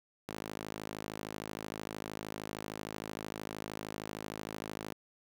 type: tone with high-pass filter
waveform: sawtooth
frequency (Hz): 53.1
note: G#1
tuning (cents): +39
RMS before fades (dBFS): -43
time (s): 0.28-4.94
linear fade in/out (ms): 5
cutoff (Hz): 240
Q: 0.78
effects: 11-bit